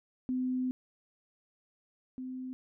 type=tone pair in turn; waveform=sine; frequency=254.9 / 256.8 Hz; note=C4 / C4; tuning=-45 / -32 cents; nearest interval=unison; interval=13 cents; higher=second; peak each=-29 / -37 dBFS; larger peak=first; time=0.29-0.71 / 2.18-2.53 s; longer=first; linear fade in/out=0 ms; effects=none